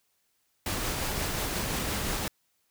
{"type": "noise with tremolo", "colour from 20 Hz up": "pink", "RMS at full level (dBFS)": -30, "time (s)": [0.66, 2.28], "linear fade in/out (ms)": 2, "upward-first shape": "triangle", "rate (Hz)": 5.7, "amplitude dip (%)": 25, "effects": ["white hiss -73 dBFS RMS until 2.7 s"]}